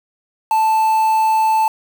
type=tone with quantisation; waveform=triangle; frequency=880 Hz; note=A5; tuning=in tune; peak=-10 dBFS; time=0.51-1.68 s; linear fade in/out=2 ms; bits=5; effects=none